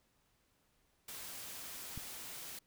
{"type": "noise", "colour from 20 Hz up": "white", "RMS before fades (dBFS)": -47, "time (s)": [1.08, 2.59], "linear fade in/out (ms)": 5}
{"type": "click", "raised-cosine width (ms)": 5, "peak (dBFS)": -32, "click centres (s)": 1.976}
{"effects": ["pink hiss -75 dBFS RMS until 2.66 s"]}